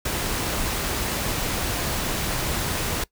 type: noise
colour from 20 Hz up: pink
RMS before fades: -26 dBFS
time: 0.05-3.04 s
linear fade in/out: 5 ms
effects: noise-tail reverb RT60 0.1 s tail -21 dB re dry